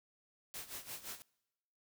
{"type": "noise with tremolo", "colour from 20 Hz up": "white", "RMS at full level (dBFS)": -44, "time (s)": [0.54, 1.22], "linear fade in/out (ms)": 0, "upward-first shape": "sine", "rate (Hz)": 5.8, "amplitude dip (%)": 80, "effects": ["noise-tail reverb RT60 1.0 s tail -26 dB re dry"]}